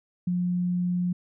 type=tone with ADSR envelope; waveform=sine; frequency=178.2 Hz; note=F3; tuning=35 cents sharp; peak=-21 dBFS; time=0.27-1.13 s; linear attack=6 ms; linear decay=14 ms; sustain=-2 dB; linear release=8 ms; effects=none